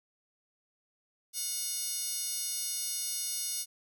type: tone with high-pass filter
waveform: 10% pulse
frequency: 724 Hz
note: F#5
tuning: 38 cents flat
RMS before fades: -35 dBFS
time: 1.33-3.66 s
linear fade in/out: 50 ms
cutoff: 6900 Hz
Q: 4.2
effects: none